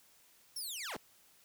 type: linear sweep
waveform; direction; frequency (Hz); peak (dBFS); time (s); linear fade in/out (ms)
15% pulse; down; 5610 to 92.5; -33; 0.56-0.97; 5
effects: white hiss -65 dBFS RMS until 1.44 s